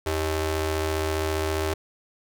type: ring-modulated tone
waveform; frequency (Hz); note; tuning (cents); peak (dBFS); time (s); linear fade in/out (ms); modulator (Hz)
sawtooth; 237.1; A#3; +30; -17; 0.06-1.74; 5; 156
effects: none